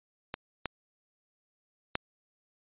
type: clicks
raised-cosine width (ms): 0.3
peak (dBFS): -18 / -15 / -12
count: 3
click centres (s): 0.341 / 0.657 / 1.954
effects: resampled to 8000 Hz